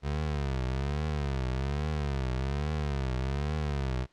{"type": "tone with vibrato", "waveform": "25% pulse", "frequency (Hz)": 69.7, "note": "C#2", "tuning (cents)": 10, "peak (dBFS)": -25, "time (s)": [0.02, 4.07], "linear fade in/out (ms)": 50, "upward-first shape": "triangle", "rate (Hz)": 1.2, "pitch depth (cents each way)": 190, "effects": ["pink hiss -67 dBFS RMS until 4.12 s", "low-pass 5000 Hz 12 dB/octave"]}